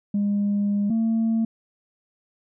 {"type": "tone pair in turn", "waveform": "sine", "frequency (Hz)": [203.5, 225], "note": ["G#3", "A3"], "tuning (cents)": [-35, 39], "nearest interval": "major second", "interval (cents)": 174, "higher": "second", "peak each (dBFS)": [-18, -17], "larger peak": "second", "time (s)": [[0.14, 0.9], [0.9, 1.45]], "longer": "first", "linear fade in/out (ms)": 5, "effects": ["tanh soft clip ceiling -17 dBFS"]}